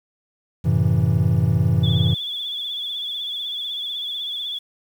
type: chord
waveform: triangle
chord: F# half-diminished seventh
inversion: none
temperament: equal with one note detuned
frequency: 92.5 / 110 / 132.64 / 164.81 Hz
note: F#2 / A2 / C3 / E3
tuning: 0 / 0 / +24 / 0 cents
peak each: -19 dBFS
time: 0.64-2.15 s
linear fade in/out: 20 ms
type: tone with vibrato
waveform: sine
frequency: 3429 Hz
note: A7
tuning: 45 cents flat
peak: -25 dBFS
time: 1.83-4.59 s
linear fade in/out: 10 ms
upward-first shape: triangle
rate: 16 Hz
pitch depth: 68 cents each way
effects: 8-bit